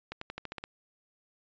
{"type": "accelerating click train", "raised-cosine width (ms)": 0.3, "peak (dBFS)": -22, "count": 8, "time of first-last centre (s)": [0.12, 0.64], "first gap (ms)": 94, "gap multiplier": 0.92, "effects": ["resampled to 16000 Hz"]}